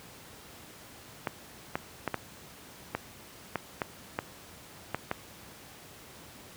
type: clicks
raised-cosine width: 0.5 ms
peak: -14 dBFS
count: 10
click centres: 1.272 / 1.755 / 2.077 / 2.143 / 2.95 / 3.557 / 3.818 / 4.189 / 4.946 / 5.114 s
effects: pink hiss -50 dBFS RMS until 6.56 s + high-pass 80 Hz 12 dB/octave